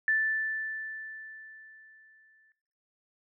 sine tone with exponential decay, 1760 Hz, A6, in tune, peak -22 dBFS, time 0.08-2.52 s, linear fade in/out 1 ms, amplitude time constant 530 ms, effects noise-tail reverb RT60 0.8 s tail -20 dB re dry

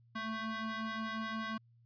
25% pulse ring-modulated tone, 443.2 Hz, A4, 13 cents sharp, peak -30 dBFS, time 0.15-1.58 s, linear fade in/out 10 ms, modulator 662 Hz, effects added 117 Hz sine -62 dBFS peak until 1.85 s + resampled to 11025 Hz

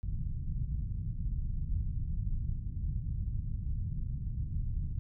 pink low-pass noise, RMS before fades -34 dBFS, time 0.03-4.99 s, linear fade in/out 0 ms, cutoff 140 Hz, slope 24 dB/octave, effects none

